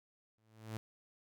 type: tone with exponential growth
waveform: sawtooth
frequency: 110 Hz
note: A2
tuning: in tune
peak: -34 dBFS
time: 0.38-0.77 s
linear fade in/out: 0 ms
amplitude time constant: 83 ms
effects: none